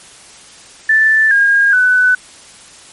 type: tone with pitch steps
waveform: sine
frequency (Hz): 1761 / 1624.2 / 1498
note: A6 / G#6 / F#6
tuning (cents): +1 / -39 / +21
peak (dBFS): -7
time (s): 0.89-2.15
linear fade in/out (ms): 5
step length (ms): 420
effects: white hiss -39 dBFS RMS until 2.92 s + MP3 48 kbps